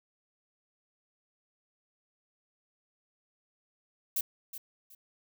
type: noise with echo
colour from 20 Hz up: violet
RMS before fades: -30 dBFS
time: 4.16-4.21 s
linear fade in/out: 5 ms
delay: 370 ms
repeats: 2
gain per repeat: -12 dB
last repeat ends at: 4.95 s
effects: none